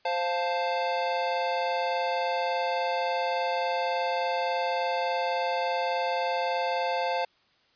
square chord, F major, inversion second, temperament equal, 523.3 / 698.5 / 880 Hz, C5 / F5 / A5, 0 / 0 / 0 cents, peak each -31 dBFS, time 0.05-7.25 s, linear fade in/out 5 ms, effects white hiss -65 dBFS RMS until 7.75 s + resampled to 11025 Hz

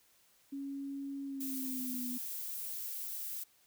sine tone with pitch glide, 277.2 to 247 Hz, C#4 to B3, 0 to 0 cents, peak -38 dBFS, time 0.52-2.18 s, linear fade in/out 10 ms, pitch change -200 cents, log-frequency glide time 1.25-2.03 s
violet noise, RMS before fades -41 dBFS, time 1.4-3.44 s, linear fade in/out 10 ms
effects white hiss -68 dBFS RMS until 3.66 s

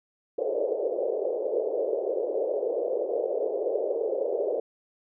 white band-pass noise, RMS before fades -28 dBFS, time 0.38-4.6 s, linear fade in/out 5 ms, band 400 to 570 Hz, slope 48 dB/octave, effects none

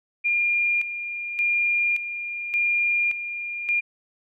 sine tone with tremolo, 2408 Hz, D7, 43 cents sharp, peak -19 dBFS, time 0.24-3.81 s, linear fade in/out 20 ms, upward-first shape square, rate 0.87 Hz, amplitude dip 65%, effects none

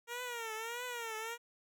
10% pulse tone with vibrato, 466.2 Hz, A#4, in tune, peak -31 dBFS, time 0.07-1.38 s, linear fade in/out 50 ms, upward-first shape triangle, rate 1.6 Hz, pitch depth 130 cents each way, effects none

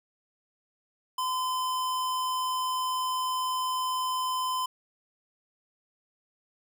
square tone, 1022 Hz, C6, 41 cents flat, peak -28 dBFS, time 1.18-4.66 s, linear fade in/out 5 ms, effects none

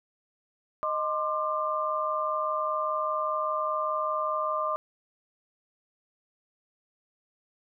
sine tone cluster, 620 / 1048 / 1193 Hz, D#5 / C6 / D6, -6 / +2 / +27 cents, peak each -31 / -32 / -29 dBFS, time 0.83-4.76 s, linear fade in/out 0 ms, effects none

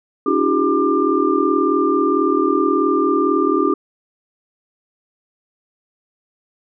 sine tone cluster, 282.9 / 322.1 / 366.6 / 404.9 / 1193 Hz, C#4 / E4 / F#4 / G#4 / D6, +35 / -40 / -16 / -44 / +27 cents, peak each -20 dBFS, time 0.26-3.74 s, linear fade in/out 5 ms, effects none

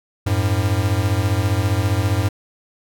square beating tone pair, 92.5 / 107.5 Hz, F#2 / A2, 0 / -40 cents, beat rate 15 Hz, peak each -20 dBFS, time 0.26-2.29 s, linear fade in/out 10 ms, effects none

